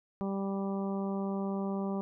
harmonic tone, 196 Hz, G3, in tune, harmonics 1 / 2 / 3 / 4 / 5 / 6, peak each -32 / -38 / -42 / -44 / -46 / -48 dBFS, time 0.21-2.01 s, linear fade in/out 0 ms, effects none

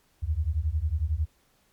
sine beating tone pair, 72.3 / 83.3 Hz, D2 / E2, -27 / +19 cents, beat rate 11 Hz, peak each -27 dBFS, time 0.22-1.26 s, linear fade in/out 20 ms, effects pink hiss -66 dBFS RMS until 1.72 s + MP3 96 kbps

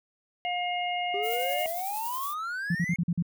harmonic tone, 712 Hz, F5, 33 cents sharp, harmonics 1 / 3 / 4, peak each -29 / -34 / -35 dBFS, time 0.45-1.66 s, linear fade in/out 0 ms
triangle exponential sweep, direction up, 392 to 2185 Hz, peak -29 dBFS, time 1.14-2.96 s, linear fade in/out 2 ms
violet noise with tremolo, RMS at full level -36 dBFS, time 1.22-2.35 s, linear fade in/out 50 ms, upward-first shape sine, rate 11 Hz, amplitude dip 35%
sine tone bursts, 172 Hz, F3, 26 cents flat, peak -23 dBFS, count 6, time 2.7-3.225 s, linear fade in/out 5 ms, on 50 ms, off 45 ms
effects none

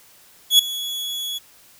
40% pulse tone with ADSR envelope, 3374 Hz, G#7, 27 cents sharp, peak -6 dBFS, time 0.5-1.39 s, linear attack 91 ms, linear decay 4 ms, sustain -18 dB, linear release 19 ms, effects white hiss -51 dBFS RMS until 1.79 s

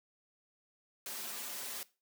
white noise with comb filter, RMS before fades -42 dBFS, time 1.06-1.83 s, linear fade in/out 2 ms, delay 6.3 ms, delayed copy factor -0.8, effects noise-tail reverb RT60 0.3 s tail -19 dB re dry + high-pass 200 Hz 12 dB/octave

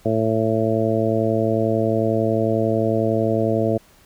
harmonic tone, 111.1 Hz, A2, 17 cents sharp, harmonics 1 / 2 / 3 / 4 / 5 / 6, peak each -24 / -24 / -24 / -24 / -24 / -24 dBFS, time 0.05-3.78 s, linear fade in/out 10 ms, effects pink hiss -53 dBFS RMS until 4.05 s

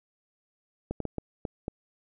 clicks, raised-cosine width 2 ms, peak -18 dBFS, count 6, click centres 0.91 / 1.003 / 1.053 / 1.183 / 1.452 / 1.681 s, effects none

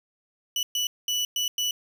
30% pulse tone bursts at uneven times, 2960 Hz, F#7, in tune, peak -21 dBFS, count 5, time 0.56-0.63 / 0.75-0.87 / 1.08-1.25 / 1.36-1.48 / 1.58-1.71 s, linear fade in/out 2 ms, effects none

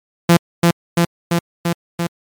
sawtooth tone with echo, 170.6 Hz, F3, 40 cents flat, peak -3 dBFS, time 0.29-0.37 s, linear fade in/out 5 ms, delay 340 ms, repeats 5, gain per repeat -2 dB, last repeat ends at 2.07 s, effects MP3 96 kbps

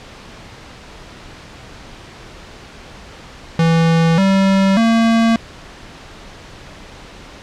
square tone with pitch steps, 164.81 / 193.74 / 227.8 Hz, E3 / G3 / A#3, 0 / -20 / -40 cents, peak -11 dBFS, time 3.59-5.36 s, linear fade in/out 2 ms, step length 590 ms, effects pink hiss -37 dBFS RMS until 7.42 s + low-pass 5000 Hz 12 dB/octave

